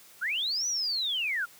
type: linear two-way sweep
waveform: sine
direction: up then down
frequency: 1318.5 to 6000 to 1318.5 Hz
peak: -27 dBFS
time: 0.21-1.46 s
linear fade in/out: 20 ms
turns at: 0.67 s
effects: white hiss -54 dBFS RMS until 1.59 s + high-pass 100 Hz 12 dB/octave